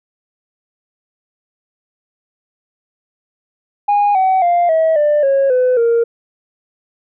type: tone with pitch steps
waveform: sine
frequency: 820 / 756.3 / 697.5 / 643.4 / 593.4 / 547.3 / 504.8 / 465.6 Hz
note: G#5 / F#5 / F5 / E5 / D5 / C#5 / B4 / A#4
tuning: -22 / +38 / -2 / -42 / +18 / -22 / +38 / -2 cents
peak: -8 dBFS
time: 3.88-6.04 s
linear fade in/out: 10 ms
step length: 270 ms
effects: tanh soft clip ceiling -8 dBFS